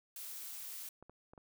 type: noise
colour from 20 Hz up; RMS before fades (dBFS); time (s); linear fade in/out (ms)
blue; -46; 0.16-0.89; 2
type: clicks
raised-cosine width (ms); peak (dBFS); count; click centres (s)
1; -40; 4; 1.026 / 1.096 / 1.335 / 1.378
effects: none